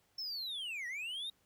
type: linear two-way sweep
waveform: triangle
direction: down then up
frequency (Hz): 5400 to 1864.7 to 3790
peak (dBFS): -37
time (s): 0.18-1.3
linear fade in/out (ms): 5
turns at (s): 0.87
effects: pink hiss -73 dBFS RMS until 1.45 s + high-pass 60 Hz 12 dB/octave